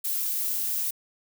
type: noise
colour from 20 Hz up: violet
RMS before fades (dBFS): -28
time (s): 0.04-0.91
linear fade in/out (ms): 10
effects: none